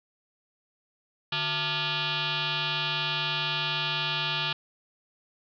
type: tone with frequency modulation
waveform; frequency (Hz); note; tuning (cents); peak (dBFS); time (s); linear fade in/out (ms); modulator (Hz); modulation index
sine; 150; D3; +37; -26; 1.32-4.53; 5; 519; 7.4
effects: none